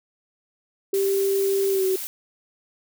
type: tone with pitch glide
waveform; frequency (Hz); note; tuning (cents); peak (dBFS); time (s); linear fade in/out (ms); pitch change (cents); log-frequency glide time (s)
sine; 392 to 377.6; G4 to F#4; 0 to +35; -19; 0.93-1.96; 5; -65; 1.69-1.85
type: noise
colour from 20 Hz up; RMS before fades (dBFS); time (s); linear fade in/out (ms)
blue; -32; 0.94-2.07; 0
effects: none